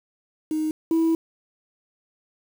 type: tone pair in turn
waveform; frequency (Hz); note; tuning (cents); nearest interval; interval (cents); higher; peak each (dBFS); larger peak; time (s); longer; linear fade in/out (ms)
sine; 311.1 / 326.8; D#4 / E4; 0 / -15; minor second; 85; second; -21 / -15; second; 0.51-0.71 / 0.91-1.15; second; 2
effects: tanh soft clip ceiling -16 dBFS + 7-bit